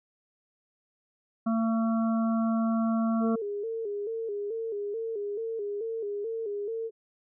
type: harmonic tone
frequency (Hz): 225.6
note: A3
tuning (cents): +44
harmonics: 1 / 3 / 5 / 6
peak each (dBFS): -24 / -34 / -38 / -40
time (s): 1.46-3.36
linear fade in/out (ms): 10
type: tone with vibrato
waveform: sine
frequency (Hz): 430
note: A4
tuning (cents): -40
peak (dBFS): -30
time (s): 3.2-6.91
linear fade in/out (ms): 50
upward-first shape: square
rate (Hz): 2.3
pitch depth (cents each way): 89
effects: none